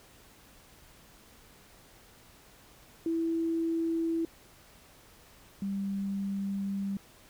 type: tone pair in turn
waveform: sine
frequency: 329.6 / 197.23 Hz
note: E4 / G3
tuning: 0 / +11 cents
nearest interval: major sixth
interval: 889 cents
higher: first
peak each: -27 / -30 dBFS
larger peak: first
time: 3.06-4.25 / 5.62-6.97 s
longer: second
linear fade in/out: 2 ms
effects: pink hiss -57 dBFS RMS until 7.29 s